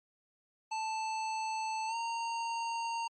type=tone with pitch glide; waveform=square; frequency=880 to 922.7 Hz; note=A5 to A#5; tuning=0 to -18 cents; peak=-34 dBFS; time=0.71-3.08 s; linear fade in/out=10 ms; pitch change=+82 cents; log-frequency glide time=1.87-1.95 s; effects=MP3 32 kbps